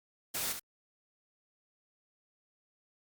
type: noise with echo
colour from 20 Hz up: white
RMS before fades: -35 dBFS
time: 0.34-0.53 s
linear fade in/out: 10 ms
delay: 67 ms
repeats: 1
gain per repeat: -7 dB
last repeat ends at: 0.597 s
effects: Opus 48 kbps